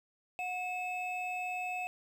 triangle tone pair together, 729 / 2598 Hz, F#5 / E7, -26 / -26 cents, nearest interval octave + minor seventh, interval 2200 cents, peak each -35 / -36 dBFS, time 0.39-1.87 s, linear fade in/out 0 ms, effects none

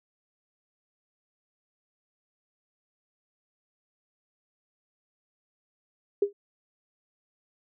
sine tone with exponential decay, 404.4 Hz, G#4, 46 cents flat, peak -16 dBFS, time 6.22-6.33 s, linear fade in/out 5 ms, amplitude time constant 22 ms, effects none

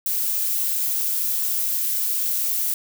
violet noise, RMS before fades -23 dBFS, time 0.06-2.74 s, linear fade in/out 2 ms, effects none

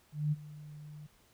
sine tone with ADSR envelope, 149.7 Hz, D3, 33 cents sharp, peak -26 dBFS, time 0.12-1.07 s, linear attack 200 ms, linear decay 31 ms, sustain -19 dB, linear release 11 ms, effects pink hiss -66 dBFS RMS until 1.33 s

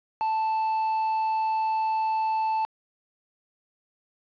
triangle tone, 880 Hz, A5, in tune, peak -21 dBFS, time 0.21-2.65 s, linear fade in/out 0 ms, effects resampled to 11025 Hz + 9-bit

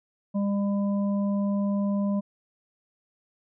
harmonic tone, 200.9 Hz, G3, 43 cents sharp, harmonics 1 / 3 / 5, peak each -23 / -34 / -41 dBFS, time 0.34-2.21 s, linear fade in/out 20 ms, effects none

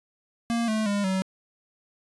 square tone with pitch steps, 233.1 / 217.5 / 202.9 / 189.34 Hz, A#3 / A3 / G#3 / F#3, 0 / -20 / -40 / +40 cents, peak -24 dBFS, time 0.5-1.22 s, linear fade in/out 0 ms, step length 180 ms, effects resampled to 24000 Hz

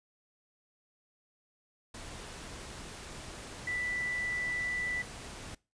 sine tone in noise, 1975.5 Hz, B6, in tune, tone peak -32 dBFS, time 3.67-5.02 s, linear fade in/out 5 ms, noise pink, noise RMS -45 dBFS, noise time 1.94-5.55 s, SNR +10 dB, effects noise-tail reverb RT60 0.3 s tail -23 dB re dry + resampled to 22050 Hz

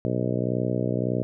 harmonic tone, 61.74 Hz, B1, in tune, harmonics 2 / 3 / 4 / 5 / 6 / 7 / 8 / 9 / 10, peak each -28 / -30 / -31 / -32 / -33 / -33 / -34 / -35 / -35 dBFS, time 0.05-1.23 s, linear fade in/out 0 ms, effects none

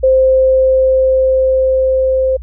sine tone with level ramp, 523 Hz, C5, 1 cent flat, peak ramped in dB -6 to -10 dBFS, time 0.03-2.37 s, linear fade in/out 10 ms, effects added 60 Hz sine -25 dBFS peak until 2.42 s

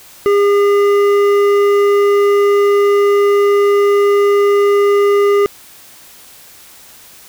sine tone with hard clipping, 405.3 Hz, G#4, 42 cents flat, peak -10 dBFS, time 0.26-5.46 s, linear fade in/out 0 ms, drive 10 dB, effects white hiss -40 dBFS RMS until 7.28 s

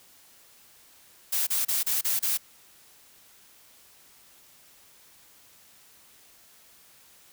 blue noise bursts, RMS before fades -26 dBFS, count 6, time 1.32-2.375 s, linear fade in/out 10 ms, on 150 ms, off 31 ms, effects white hiss -56 dBFS RMS until 7.32 s

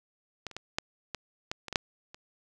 clicks, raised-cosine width 0.2 ms, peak -19 / -29 / -20 / -11 / -17 / -15 / -22 / -18 / -6 / -28 dBFS, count 10, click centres 0.467 / 0.513 / 0.566 / 0.785 / 1.147 / 1.515 / 1.683 / 1.727 / 1.758 / 2.145 s, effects none

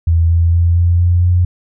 sine tone with pitch steps, 83 / 84.16 / 85.33 / 86.52 / 87.73 / 88.96 Hz, E2 / E2 / F2 / F2 / F2 / F2, +12 / +36 / -40 / -16 / +8 / +32 cents, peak -8 dBFS, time 0.07-1.45 s, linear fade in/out 5 ms, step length 230 ms, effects none

